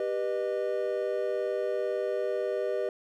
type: chord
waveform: triangle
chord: G augmented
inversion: none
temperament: just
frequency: 392 / 490 / 612.5 Hz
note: G4 / B4 / D#5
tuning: 0 / -14 / -27 cents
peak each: -30 dBFS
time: 0-2.89 s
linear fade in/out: 2 ms
effects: none